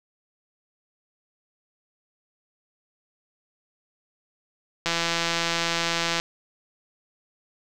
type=click train; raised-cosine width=0.2 ms; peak=-7 dBFS; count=226; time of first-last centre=4.86-6.199 s; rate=168 Hz; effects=none